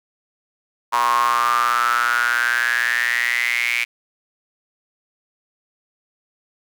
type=tone with high-pass filter sweep; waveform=sawtooth; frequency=119.7 Hz; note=A#2; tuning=46 cents sharp; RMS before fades=-19 dBFS; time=0.92-3.85 s; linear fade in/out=20 ms; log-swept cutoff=1000 to 2300 Hz; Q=10; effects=none